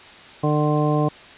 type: harmonic tone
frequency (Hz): 150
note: D3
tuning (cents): +37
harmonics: 1 / 2 / 3 / 4 / 5 / 7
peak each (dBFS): -20 / -23 / -25 / -26 / -27 / -28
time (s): 0.43-1.09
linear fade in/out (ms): 10
effects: white hiss -43 dBFS RMS until 1.37 s + resampled to 8000 Hz